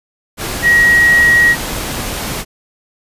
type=tone in noise; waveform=sine; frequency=1900 Hz; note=A#6; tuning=33 cents sharp; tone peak=-6 dBFS; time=0.62-1.56 s; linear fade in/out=50 ms; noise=pink; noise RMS=-21 dBFS; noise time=0.37-2.45 s; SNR=+12 dB; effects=resampled to 32000 Hz